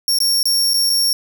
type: tone with dropouts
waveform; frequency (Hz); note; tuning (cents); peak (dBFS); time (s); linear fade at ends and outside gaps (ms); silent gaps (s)
sawtooth; 5510; F8; -24; -11; 0.08-1.13; 1; 0.187-0.203 / 0.43-0.455 / 0.735-0.741 / 0.896-0.9
effects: none